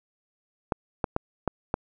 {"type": "clicks", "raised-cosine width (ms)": 1, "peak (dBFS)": -10, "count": 5, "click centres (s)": [0.722, 1.042, 1.164, 1.477, 1.741], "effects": []}